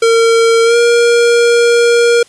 square tone with pitch glide, 457.9 to 472.4 Hz, A#4 to A#4, -31 to +23 cents, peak -7 dBFS, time 0.02-2.23 s, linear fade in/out 5 ms, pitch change +54 cents, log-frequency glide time 0.64-0.76 s, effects white hiss -44 dBFS RMS until 2.28 s + resampled to 22050 Hz

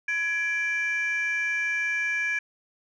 sine tone pair together, 1674.5 / 2349 Hz, G#6 / D7, +14 / 0 cents, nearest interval tritone, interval 586 cents, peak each -25 dBFS, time 0.08-2.39 s, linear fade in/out 5 ms, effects tanh soft clip ceiling -21 dBFS

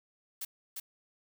blue noise with echo, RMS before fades -38 dBFS, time 0.41-0.45 s, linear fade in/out 5 ms, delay 350 ms, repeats 1, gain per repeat -2 dB, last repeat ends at 0.8 s, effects none

